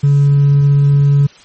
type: tone with hard clipping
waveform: triangle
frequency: 141.9 Hz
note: C#3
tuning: 41 cents sharp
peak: -6 dBFS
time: 0.03-1.27 s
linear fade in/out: 10 ms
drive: 2 dB
effects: white hiss -42 dBFS RMS until 1.44 s + MP3 32 kbps